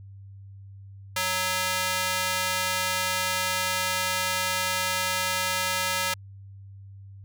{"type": "tone with high-pass filter", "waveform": "square", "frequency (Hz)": 185, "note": "F#3", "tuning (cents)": 0, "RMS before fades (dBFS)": -27, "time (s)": [1.16, 6.14], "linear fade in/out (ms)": 5, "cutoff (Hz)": 1200, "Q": 0.61, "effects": ["added 98 Hz sine -42 dBFS peak until 7.24 s"]}